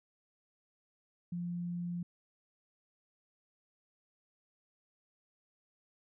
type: tone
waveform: sine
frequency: 174.3 Hz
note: F3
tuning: 3 cents flat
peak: -35 dBFS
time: 1.32-2.03 s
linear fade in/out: 5 ms
effects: none